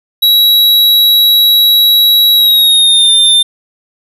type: tone with pitch glide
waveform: square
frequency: 3880 to 3599 Hz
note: B7 to A7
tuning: -31 to +38 cents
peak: -5 dBFS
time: 0.22-3.43 s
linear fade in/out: 10 ms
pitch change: -131 cents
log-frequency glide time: 2.35-3.11 s
effects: none